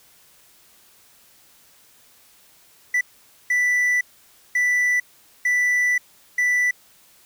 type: tone bursts at uneven times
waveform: triangle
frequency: 1975.5 Hz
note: B6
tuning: in tune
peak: -15 dBFS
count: 5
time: 2.94-3.01 / 3.5-4.01 / 4.55-5 / 5.45-5.98 / 6.38-6.71 s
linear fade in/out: 5 ms
effects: white hiss -54 dBFS RMS until 7.25 s